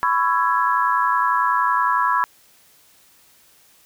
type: chord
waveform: sine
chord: C# minor seventh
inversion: third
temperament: just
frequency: 997.9 / 1108.7 / 1330.5 / 1663.1 Hz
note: B5 / C#6 / E6 / G#6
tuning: +18 / 0 / +16 / +2 cents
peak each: -19 / -22 / -23 / -24 dBFS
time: 0.03-2.24 s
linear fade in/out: 0 ms
effects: white hiss -54 dBFS RMS until 3.85 s